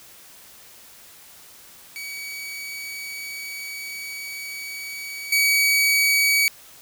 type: tone with level steps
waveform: sawtooth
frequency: 2267 Hz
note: C#7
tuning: 38 cents sharp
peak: -28 / -13 dBFS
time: 1.96-6.48 s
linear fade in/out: 0 ms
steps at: 5.32 s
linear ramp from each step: 5 ms
effects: white hiss -47 dBFS RMS until 6.81 s